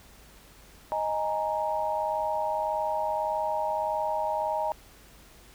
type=chord; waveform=sine; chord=D# suspended fourth; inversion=none; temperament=equal; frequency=622.3 / 830.6 / 932.3 Hz; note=D#5 / G#5 / A#5; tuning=0 / 0 / 0 cents; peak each=-30 / -31 / -30 dBFS; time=0.92-4.72 s; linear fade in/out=0 ms; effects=added 50 Hz sine -56 dBFS peak until 5.54 s + pink hiss -54 dBFS RMS until 5.54 s